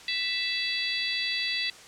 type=harmonic tone with a mistuned harmonic; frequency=659.3 Hz; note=E5; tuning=in tune; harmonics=3 / 4 / 5 / 6 / 7; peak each=-33 / -33 / -33 / -33 / -33 dBFS; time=0.08-1.7 s; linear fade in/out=2 ms; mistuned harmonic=5; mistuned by=+60 cents; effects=white hiss -48 dBFS RMS until 1.87 s + low-pass 7000 Hz 12 dB/octave